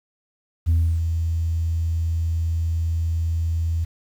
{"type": "tone with ADSR envelope", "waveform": "sine", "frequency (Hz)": 82.5, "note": "E2", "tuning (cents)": 2, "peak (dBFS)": -12, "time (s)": [0.66, 3.85], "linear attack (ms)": 30, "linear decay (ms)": 300, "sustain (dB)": -7, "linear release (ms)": 13, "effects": ["tanh soft clip ceiling -13 dBFS", "8-bit"]}